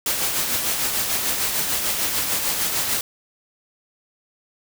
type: noise with tremolo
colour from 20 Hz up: white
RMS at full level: -21 dBFS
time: 0.06-3.01 s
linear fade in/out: 2 ms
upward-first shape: triangle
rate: 6.7 Hz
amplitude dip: 45%
effects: none